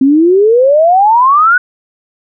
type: exponential sweep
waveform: sine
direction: up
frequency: 260 to 1500 Hz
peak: -4 dBFS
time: 0.01-1.58 s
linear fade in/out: 5 ms
effects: none